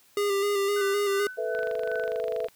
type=tone with vibrato; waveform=square; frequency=402.5 Hz; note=G4; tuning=46 cents sharp; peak=-24 dBFS; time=0.17-1.27 s; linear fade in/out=2 ms; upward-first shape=square; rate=3.9 Hz; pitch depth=27 cents each way
type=tone with tremolo; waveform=sine; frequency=1505 Hz; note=F#6; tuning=29 cents sharp; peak=-32 dBFS; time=0.76-2.2 s; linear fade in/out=5 ms; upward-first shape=sine; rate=2.7 Hz; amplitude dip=90%
type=chord; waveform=sine; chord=A suspended second; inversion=none; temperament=equal; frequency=440 / 493.9 / 659.3 Hz; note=A4 / B4 / E5; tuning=0 / 0 / 0 cents; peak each=-31 dBFS; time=1.37-2.48 s; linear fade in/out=20 ms
type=click train; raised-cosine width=0.3 ms; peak=-25 dBFS; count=24; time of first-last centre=1.55-2.485 s; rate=24.6 Hz
effects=white hiss -60 dBFS RMS until 2.55 s